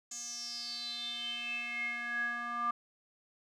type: tone with band-pass filter sweep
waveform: square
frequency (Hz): 238.5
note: A#3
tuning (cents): +40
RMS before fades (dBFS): -38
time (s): 0.11-2.71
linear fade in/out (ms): 5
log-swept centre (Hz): 6800 to 1200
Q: 9.6
effects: none